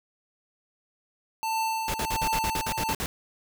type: tone with tremolo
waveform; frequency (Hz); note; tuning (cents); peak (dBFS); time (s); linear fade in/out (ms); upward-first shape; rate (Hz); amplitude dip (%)
square; 890; A5; +20; -25; 1.43-2.93; 0; triangle; 1.4; 60
type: noise bursts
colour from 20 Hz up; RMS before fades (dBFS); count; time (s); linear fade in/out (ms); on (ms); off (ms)
pink; -30; 11; 1.88-3.06; 0; 60; 52
effects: none